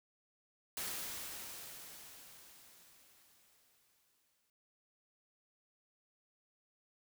white noise with exponential decay, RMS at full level -40 dBFS, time 0.77-4.5 s, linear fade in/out 2 ms, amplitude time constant 810 ms, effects none

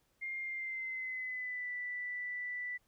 sine tone with pitch glide, 2117 to 1975.2 Hz, C7 to B6, +20 to 0 cents, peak -37 dBFS, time 0.21-2.78 s, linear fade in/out 20 ms, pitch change -120 cents, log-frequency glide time 0.41-1.71 s, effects pink hiss -75 dBFS RMS until 2.87 s

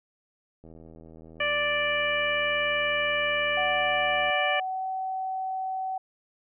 click train, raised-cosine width 2 ms, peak -35 dBFS, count 297, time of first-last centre 0.64-4.299 s, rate 80.9 Hz
harmonic tone, 587.3 Hz, D5, in tune, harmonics 1 / 2 / 3 / 4 / 5, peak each -29 / -33 / -29 / -29 / -32 dBFS, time 1.4-4.6 s, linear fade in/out 5 ms
sine tone with pitch glide, 740 to 757.7 Hz, F#5 to F#5, 0 to +41 cents, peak -28 dBFS, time 3.57-5.98 s, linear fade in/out 5 ms, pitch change +41 cents, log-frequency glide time 4.26-4.85 s
effects none

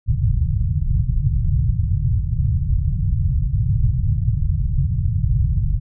white low-pass noise, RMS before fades -18 dBFS, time 0.06-5.8 s, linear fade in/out 50 ms, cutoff 140 Hz, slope 48 dB/octave, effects none

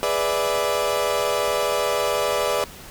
30% pulse chord, E dominant seventh, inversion first, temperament equal, 415.3 / 493.9 / 587.3 / 659.3 Hz, G#4 / B4 / D5 / E5, 0 / 0 / 0 / 0 cents, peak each -25 / -23 / -21 / -26 dBFS, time 0.03-2.64 s, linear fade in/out 0 ms, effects pink hiss -41 dBFS RMS until 2.9 s

